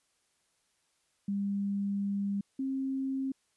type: tone pair in turn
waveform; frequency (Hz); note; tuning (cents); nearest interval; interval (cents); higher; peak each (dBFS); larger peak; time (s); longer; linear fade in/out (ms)
sine; 200 / 267.4; G3 / C4; +35 / +38; perfect fourth; 503; second; -29 / -30; first; 1.28-2.41 / 2.59-3.32; first; 5
effects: white hiss -74 dBFS RMS until 3.56 s + resampled to 24000 Hz

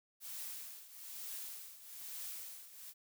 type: noise with tremolo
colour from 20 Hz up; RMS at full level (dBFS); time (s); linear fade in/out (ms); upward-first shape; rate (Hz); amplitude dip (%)
blue; -44; 0.2-2.94; 50; triangle; 1.1; 80
effects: none

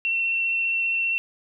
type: tone with vibrato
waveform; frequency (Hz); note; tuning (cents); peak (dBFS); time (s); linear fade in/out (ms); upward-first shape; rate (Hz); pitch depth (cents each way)
sine; 2709; E7; +47; -21; 0.05-1.18; 0; sine; 15; 11
effects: none

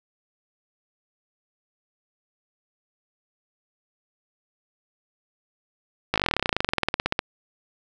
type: slowing click train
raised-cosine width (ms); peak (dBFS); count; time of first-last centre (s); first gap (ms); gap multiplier
0.3; -5; 29; 6.14-7.191; 18; 1.05
effects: none

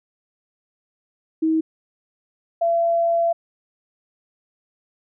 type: tone pair in turn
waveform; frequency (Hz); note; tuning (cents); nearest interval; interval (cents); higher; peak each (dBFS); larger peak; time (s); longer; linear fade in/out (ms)
sine; 319.1 / 676.1; D#4 / E5; +44 / +44; octave + minor second; 1300; second; -16; neither; 1.42-1.61 / 2.61-3.33; second; 10
effects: none

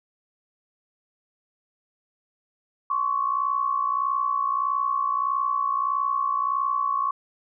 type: tone pair together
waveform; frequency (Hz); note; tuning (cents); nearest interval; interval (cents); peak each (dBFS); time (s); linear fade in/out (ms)
sine; 1064 / 1125.6; C6 / C#6; +29 / +26; minor second; 97; -27 / -23; 2.9-7.11; 5
effects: none

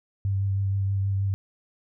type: tone with vibrato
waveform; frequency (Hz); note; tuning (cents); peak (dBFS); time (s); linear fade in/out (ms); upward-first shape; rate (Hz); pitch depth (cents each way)
sine; 98; G2; 0; -22; 0.25-1.34; 0; triangle; 6.3; 21
effects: none

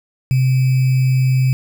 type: tone with sample-and-hold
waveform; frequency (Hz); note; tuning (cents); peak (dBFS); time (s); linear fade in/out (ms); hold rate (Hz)
sine; 130; C3; -11; -11; 0.31-1.53; 0; 2450
effects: none

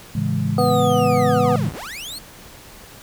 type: chord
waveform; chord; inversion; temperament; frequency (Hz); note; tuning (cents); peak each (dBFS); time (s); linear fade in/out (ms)
sine; A major seventh; none; equal; 110 / 138.59 / 164.81 / 207.7; A2 / C#3 / E3 / G#3; 0 / 0 / 0 / 0; -24; 0.15-1.69; 5
type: linear two-way sweep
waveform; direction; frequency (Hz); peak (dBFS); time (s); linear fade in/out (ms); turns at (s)
sawtooth; down then up; 4479 to 33.93 to 4479; -27; 0.58-2.19; 10; 1.73
type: harmonic tone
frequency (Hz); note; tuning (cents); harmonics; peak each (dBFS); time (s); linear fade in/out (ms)
246.9; B3; 0; 1 / 2 / 3 / 5; -24 / -18 / -20 / -24; 0.58-1.56; 2
effects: pink hiss -42 dBFS RMS until 3.02 s

